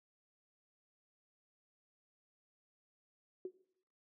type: tone with exponential decay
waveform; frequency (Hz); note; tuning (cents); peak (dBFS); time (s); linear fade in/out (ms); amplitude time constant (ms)
sine; 370; F#4; 0; -35; 3.45-3.55; 2; 21
effects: noise-tail reverb RT60 0.7 s tail -19 dB re dry + high-pass 200 Hz 12 dB/octave